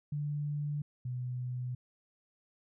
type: tone pair in turn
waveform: sine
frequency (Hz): 146.83 / 125.06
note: D3 / B2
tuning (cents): 0 / +22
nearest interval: minor third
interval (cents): 278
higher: first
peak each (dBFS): -32 / -34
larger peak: first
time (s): 0.12-0.82 / 1.05-1.75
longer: neither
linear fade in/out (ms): 5
effects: none